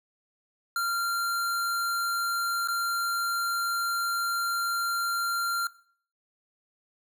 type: tone with dropouts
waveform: square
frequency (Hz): 1383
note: F6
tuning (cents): -17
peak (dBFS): -26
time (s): 0.76-5.67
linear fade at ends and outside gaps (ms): 2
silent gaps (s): 2.675-2.684
effects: noise-tail reverb RT60 0.5 s tail -19 dB re dry